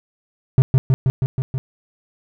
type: tone with echo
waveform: triangle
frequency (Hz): 131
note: C3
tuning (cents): +2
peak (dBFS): -5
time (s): 0.58-0.62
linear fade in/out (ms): 0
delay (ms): 160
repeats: 6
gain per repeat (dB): -2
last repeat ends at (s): 1.58
effects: none